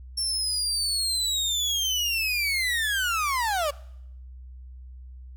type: linear sweep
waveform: 30% pulse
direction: down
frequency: 5460 to 554.4 Hz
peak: -21 dBFS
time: 0.17-3.71 s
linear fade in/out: 10 ms
effects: noise-tail reverb RT60 0.8 s tail -22 dB re dry + added 63 Hz sine -40 dBFS peak until 5.36 s